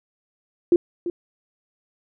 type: tone with echo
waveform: sine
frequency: 347.2 Hz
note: F4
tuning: 10 cents flat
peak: -11 dBFS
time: 0.72-0.76 s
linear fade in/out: 2 ms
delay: 340 ms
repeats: 1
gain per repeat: -12 dB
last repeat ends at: 1.1 s
effects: none